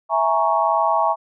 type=chord; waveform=sine; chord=A# half-diminished seventh; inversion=second; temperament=equal; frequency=659.3 / 830.6 / 932.3 / 1108.7 Hz; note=E5 / G#5 / A#5 / C#6; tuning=0 / 0 / 0 / 0 cents; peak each=-21 dBFS; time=0.09-1.16 s; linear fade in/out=50 ms; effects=none